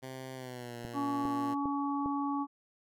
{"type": "tone with pitch glide", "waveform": "10% pulse", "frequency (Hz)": [130.81, 118.58], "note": ["C3", "A#2"], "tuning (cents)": [0, 30], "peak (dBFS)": -33, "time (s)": [0.02, 1.55], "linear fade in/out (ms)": 20, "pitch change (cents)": -170, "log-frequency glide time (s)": [0.35, 0.76]}
{"type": "click train", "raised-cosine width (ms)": 2, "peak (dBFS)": -27, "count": 4, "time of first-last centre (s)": [0.85, 2.06], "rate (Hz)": 2.48}
{"type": "harmonic tone", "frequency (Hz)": 282.4, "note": "C#4", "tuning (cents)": 32, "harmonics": [1, 3, 4], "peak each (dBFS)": [-32, -37, -37], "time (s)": [0.93, 2.47], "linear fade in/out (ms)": 50}
{"effects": []}